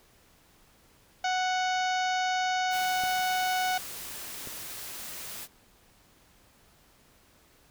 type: harmonic tone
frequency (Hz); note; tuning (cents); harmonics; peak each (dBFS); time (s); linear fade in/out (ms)
740; F#5; 0; 1 / 2 / 3 / 4 / 5 / 6 / 7 / 8 / 9; -27 / -33 / -37 / -39 / -41 / -43 / -44 / -45 / -46; 1.24-3.78; 5
type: noise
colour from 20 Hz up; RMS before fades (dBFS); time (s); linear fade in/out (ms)
white; -40; 2.7-5.48; 50
type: clicks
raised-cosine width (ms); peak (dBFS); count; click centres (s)
2; -29; 2; 3.037 / 4.473
effects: pink hiss -61 dBFS RMS until 7.7 s